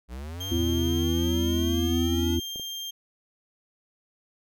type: linear sweep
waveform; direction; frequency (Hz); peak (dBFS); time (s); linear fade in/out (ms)
square; up; 57 to 293.7; -35; 0.08-2.39; 50
type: tone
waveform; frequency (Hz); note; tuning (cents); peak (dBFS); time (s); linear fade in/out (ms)
35% pulse; 3190; G7; +30; -31; 0.4-2.91; 10
type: harmonic tone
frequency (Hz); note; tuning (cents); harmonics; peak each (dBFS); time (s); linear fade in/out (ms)
84.2; E2; +37; 1 / 3 / 4; -26 / -28 / -27; 0.51-2.4; 10
type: clicks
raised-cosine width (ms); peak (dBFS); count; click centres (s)
2; -29; 2; 2.559 / 2.597
effects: none